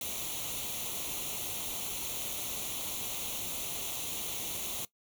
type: noise with comb filter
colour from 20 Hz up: white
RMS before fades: -37 dBFS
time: 0.01-4.85 s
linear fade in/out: 2 ms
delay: 0.3 ms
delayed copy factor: +0.75
effects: noise-tail reverb RT60 0.1 s tail -18 dB re dry